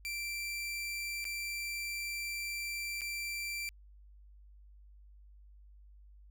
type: tone with dropouts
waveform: sawtooth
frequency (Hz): 2349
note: D7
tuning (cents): 0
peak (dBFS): -33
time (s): 0.05-3.69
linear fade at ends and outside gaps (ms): 0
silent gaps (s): 1.243-1.252 / 3.009-3.017
effects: added 50 Hz sine -54 dBFS peak until 6.3 s